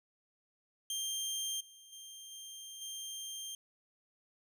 20% pulse tone with level steps, 3178 Hz, G7, 23 cents sharp, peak -30 / -50 / -43 / -41 / -36 dBFS, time 0.9-3.55 s, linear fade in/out 2 ms, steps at 1.6 / 1.92 / 2.31 / 2.81 s, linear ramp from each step 10 ms, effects none

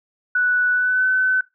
sine tone with pitch glide, 1480 to 1515.5 Hz, F#6 to F#6, 0 to +41 cents, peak -15 dBFS, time 0.35-1.41 s, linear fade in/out 5 ms, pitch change +41 cents, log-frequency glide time 0.72-1.06 s, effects noise-tail reverb RT60 0.2 s tail -18 dB re dry

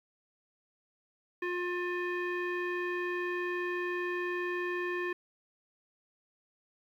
square tone with low-pass filter, 355.5 Hz, F4, 31 cents sharp, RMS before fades -34 dBFS, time 1.42-5.13 s, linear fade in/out 5 ms, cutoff 2100 Hz, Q 9.5, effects 11-bit

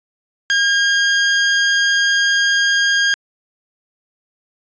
sawtooth tone, 1619 Hz, G#6, 45 cents flat, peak -9 dBFS, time 0.5-3.14 s, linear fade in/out 0 ms, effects resampled to 16000 Hz

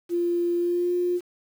sine tone with pitch glide, 346.4 to 354.5 Hz, F4 to F4, -14 to +26 cents, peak -21 dBFS, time 0.09-1.21 s, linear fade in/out 50 ms, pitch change +40 cents, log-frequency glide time 0.57-0.93 s, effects 8-bit

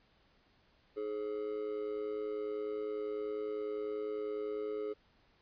triangle tone with amplitude modulation, 422.9 Hz, G#4, 31 cents sharp, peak -30 dBFS, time 0.96-4.94 s, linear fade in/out 20 ms, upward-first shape sine, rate 110 Hz, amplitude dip 75%, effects pink hiss -69 dBFS RMS until 5.41 s + resampled to 11025 Hz

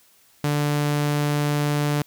sawtooth tone, 146.83 Hz, D3, in tune, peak -16 dBFS, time 0.44-2.02 s, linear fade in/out 2 ms, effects white hiss -57 dBFS RMS until 2.06 s

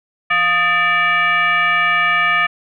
sine tone with frequency modulation, 1779 Hz, A6, 19 cents sharp, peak -12 dBFS, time 0.3-2.47 s, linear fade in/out 10 ms, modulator 539 Hz, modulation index 1.4, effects none

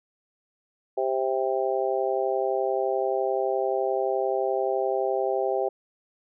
harmonic tone, 131.6 Hz, C3, 10 cents sharp, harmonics 3 / 4 / 5 / 6, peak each -27 / -28 / -29 / -30 dBFS, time 0.97-5.69 s, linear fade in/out 10 ms, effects none

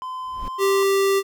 triangle tone with pitch glide, 1025 to 1045.3 Hz, C6 to C6, -36 to -2 cents, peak -26 dBFS, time 0.02-0.83 s, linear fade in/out 0 ms, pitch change +34 cents, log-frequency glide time 0.33-0.61 s
brown noise with exponential growth, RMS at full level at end -28 dBFS, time 0.19-0.48 s, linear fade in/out 0 ms, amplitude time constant 62 ms
square tone, 392 Hz, G4, in tune, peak -17 dBFS, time 0.58-1.23 s, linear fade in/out 50 ms
effects none

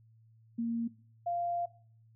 sine tone pair in turn, 231.7 / 694.3 Hz, A#3 / F5, -10 / -10 cents, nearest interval octave + perfect fifth, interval 1900 cents, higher second, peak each -30 / -30 dBFS, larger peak neither, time 0.58-0.88 / 1.26-1.66 s, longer second, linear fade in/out 10 ms, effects noise-tail reverb RT60 0.5 s tail -20 dB re dry + added 112 Hz sine -59 dBFS peak until 2.15 s

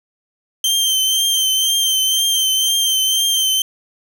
sawtooth tone with vibrato, 3131 Hz, G7, 3 cents flat, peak -11 dBFS, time 0.64-3.62 s, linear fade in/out 2 ms, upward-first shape triangle, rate 2 Hz, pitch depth 37 cents each way, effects none

